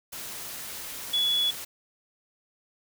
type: tone in noise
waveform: sine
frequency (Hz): 3400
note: G#7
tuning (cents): +40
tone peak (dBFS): -22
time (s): 1.13-1.51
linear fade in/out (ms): 10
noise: white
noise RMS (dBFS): -38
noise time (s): 0.12-1.65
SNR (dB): +13
effects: none